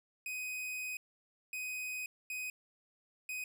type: tone bursts at uneven times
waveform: 45% pulse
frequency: 2506 Hz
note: D#7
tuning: 12 cents sharp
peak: -38 dBFS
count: 4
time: 0.26-0.97 / 1.53-2.06 / 2.3-2.5 / 3.29-3.44 s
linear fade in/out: 2 ms
effects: none